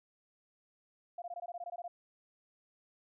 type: tone bursts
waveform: sine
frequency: 698.5 Hz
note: F5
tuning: in tune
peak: -39 dBFS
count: 12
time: 1.18-1.88 s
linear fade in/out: 5 ms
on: 40 ms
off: 20 ms
effects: none